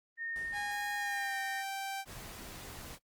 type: tone with tremolo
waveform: sine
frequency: 1837 Hz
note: A#6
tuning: 26 cents flat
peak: -36 dBFS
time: 0.17-1.64 s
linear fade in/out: 50 ms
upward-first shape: sine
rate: 1.3 Hz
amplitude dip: 25%
type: noise with exponential decay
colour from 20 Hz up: pink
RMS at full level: -50 dBFS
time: 0.36-1.79 s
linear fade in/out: 0 ms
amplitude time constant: 310 ms
type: tone with pitch glide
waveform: sawtooth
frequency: 820 to 781.6 Hz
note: G#5 to G5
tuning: -22 to -5 cents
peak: -33 dBFS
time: 0.52-2.05 s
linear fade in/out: 50 ms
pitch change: -83 cents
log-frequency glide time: 0.97-1.39 s
type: noise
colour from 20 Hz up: pink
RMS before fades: -47 dBFS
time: 2.05-2.99 s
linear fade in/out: 50 ms
effects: noise-tail reverb RT60 0.1 s tail -18 dB re dry + Opus 32 kbps